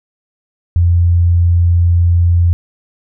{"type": "tone", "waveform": "sine", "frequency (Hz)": 86.4, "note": "F2", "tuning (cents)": -18, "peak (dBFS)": -7, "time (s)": [0.76, 2.53], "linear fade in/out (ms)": 0, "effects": []}